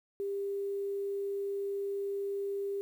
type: tone with quantisation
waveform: sine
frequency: 398.4 Hz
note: G4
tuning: 28 cents sharp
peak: -32 dBFS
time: 0.2-2.81 s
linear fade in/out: 0 ms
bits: 10
effects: none